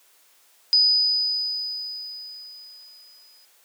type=tone with exponential decay; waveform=sine; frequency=4978 Hz; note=D#8; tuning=in tune; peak=-13 dBFS; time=0.73-3.45 s; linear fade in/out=0 ms; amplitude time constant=590 ms; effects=white hiss -58 dBFS RMS until 3.64 s + high-pass 400 Hz 12 dB/octave